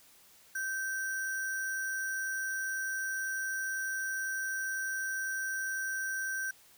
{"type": "tone with sample-and-hold", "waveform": "sine", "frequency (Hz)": 1556, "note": "G6", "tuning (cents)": -13, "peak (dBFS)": -32, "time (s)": [0.55, 6.51], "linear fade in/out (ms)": 5, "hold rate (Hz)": 7350, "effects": ["white hiss -60 dBFS RMS until 6.77 s"]}